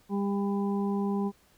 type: harmonic tone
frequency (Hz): 200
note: G3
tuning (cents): +35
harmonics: 1 / 2 / 4 / 5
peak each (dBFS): -27 / -33 / -39 / -41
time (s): 0.09-1.32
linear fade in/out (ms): 50
effects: pink hiss -63 dBFS RMS until 1.57 s